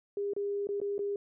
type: tone with dropouts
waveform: sine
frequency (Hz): 404.2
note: G#4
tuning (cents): -47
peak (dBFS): -30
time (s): 0.17-1.16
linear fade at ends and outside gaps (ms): 2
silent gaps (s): 0.335-0.364 / 0.671-0.689 / 0.802-0.815 / 0.981-0.991
effects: none